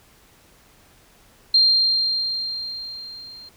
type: tone with level ramp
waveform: sine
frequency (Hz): 4186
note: C8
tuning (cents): 0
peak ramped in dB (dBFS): -11 to -39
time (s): 1.54-3.49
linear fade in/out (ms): 5
effects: pink hiss -54 dBFS RMS until 3.56 s